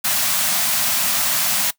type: band-stop noise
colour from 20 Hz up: white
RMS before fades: -19 dBFS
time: 0.04-1.71 s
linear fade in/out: 10 ms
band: 270 to 580 Hz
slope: 96 dB/octave
effects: noise-tail reverb RT60 0.1 s tail -19 dB re dry + high-pass 150 Hz 12 dB/octave